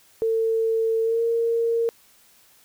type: tone with pitch glide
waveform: sine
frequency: 450 to 462.1 Hz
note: A4 to A#4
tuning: +39 to -15 cents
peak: -19 dBFS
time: 0.22-1.89 s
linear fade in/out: 0 ms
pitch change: +46 cents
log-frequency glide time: 1.03-1.22 s
effects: white hiss -56 dBFS RMS until 2.64 s